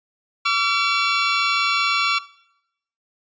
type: tone pair together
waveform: 20% pulse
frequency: 1146.1 / 1363 Hz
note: D6 / F6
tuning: -43 / -43 cents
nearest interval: minor third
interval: 300 cents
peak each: -15 dBFS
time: 0.45-2.19 s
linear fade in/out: 10 ms
effects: noise-tail reverb RT60 0.8 s tail -19 dB re dry + resampled to 16000 Hz